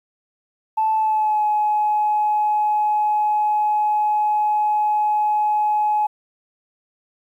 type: tone with pitch glide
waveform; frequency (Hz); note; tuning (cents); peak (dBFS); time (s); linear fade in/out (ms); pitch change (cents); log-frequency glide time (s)
sine; 875 to 845.2; A5 to G#5; -10 to +30; -15; 0.77-6.07; 10; -60; 0.95-1.44
effects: tanh soft clip ceiling -11 dBFS + 9-bit